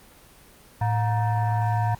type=tone with frequency modulation; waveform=sine; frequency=110 Hz; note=A2; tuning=in tune; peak=-20 dBFS; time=0.81-1.95 s; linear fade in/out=5 ms; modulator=829 Hz; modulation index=0.85; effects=pink hiss -51 dBFS RMS until 1.99 s + Opus 24 kbps